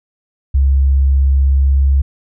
sine tone with pitch glide, 68 to 68.43 Hz, C#2 to C#2, -33 to -22 cents, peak -8 dBFS, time 0.54-2.02 s, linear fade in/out 10 ms, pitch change +11 cents, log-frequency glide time 1.41-1.89 s, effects none

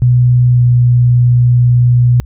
sine tone with pitch glide, 123.47 to 122.26 Hz, B2 to B2, 0 to -17 cents, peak -5 dBFS, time 0.02-2.2 s, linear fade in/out 0 ms, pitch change -17 cents, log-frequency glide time 0.53-0.6 s, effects added 64 Hz sine -28 dBFS peak until 2.25 s

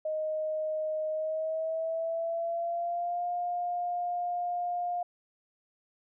sine tone with pitch glide, 622.3 to 706.6 Hz, D#5 to F5, 0 to +20 cents, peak -29 dBFS, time 0.05-5.03 s, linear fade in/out 5 ms, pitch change +220 cents, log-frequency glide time 1.1-3.27 s, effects none

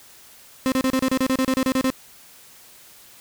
35% pulse tone bursts, 261.6 Hz, C4, in tune, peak -16 dBFS, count 14, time 0.66-1.902 s, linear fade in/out 0 ms, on 59 ms, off 32 ms, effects white hiss -48 dBFS RMS until 3.2 s

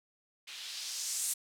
violet noise with low-pass filter sweep, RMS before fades -38 dBFS, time 0.47-1.34 s, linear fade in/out 10 ms, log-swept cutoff 2900 to 9400 Hz, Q 1.8, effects none

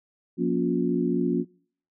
harmonic tone with a mistuned harmonic, 59.3 Hz, A#1, 30 cents sharp, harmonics 3 / 4 / 5 / 6, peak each -27 / -27 / -27 / -27 dBFS, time 0.37-1.45 s, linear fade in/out 50 ms, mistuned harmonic 5, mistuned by -93 cents, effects noise-tail reverb RT60 0.5 s tail -22 dB re dry

